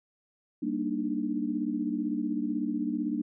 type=chord; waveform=sine; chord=Eb major seventh; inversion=first; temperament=equal with one note detuned; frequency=196 / 233.1 / 295.2 / 311.1 Hz; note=G3 / Bb3 / D4 / Eb4; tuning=0 / 0 / +9 / 0 cents; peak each=-36 / -32 / -31 / -37 dBFS; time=0.62-3.22 s; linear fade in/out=10 ms; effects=none